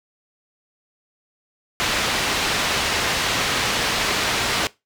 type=low-pass noise; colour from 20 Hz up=white; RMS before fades=-22 dBFS; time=1.8-4.67 s; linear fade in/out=0 ms; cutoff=3900 Hz; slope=12 dB/octave; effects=noise-tail reverb RT60 0.2 s tail -19 dB re dry